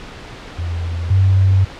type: tone pair in turn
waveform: sine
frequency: 85.2 / 95.63 Hz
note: F2 / G2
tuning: -42 / -42 cents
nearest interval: major second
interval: 200 cents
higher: second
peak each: -19 / -9 dBFS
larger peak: second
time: 0.58-1.1 / 1.1-1.65 s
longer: second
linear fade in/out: 10 ms
effects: pink hiss -34 dBFS RMS until 1.79 s + low-pass 4000 Hz 12 dB/octave